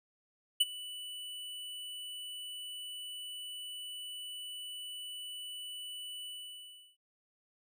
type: tone with ADSR envelope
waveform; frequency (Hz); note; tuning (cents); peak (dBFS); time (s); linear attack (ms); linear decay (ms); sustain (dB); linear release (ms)
square; 2970; F#7; +6; -22; 0.6-6.97; 10; 31; -20; 710
effects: none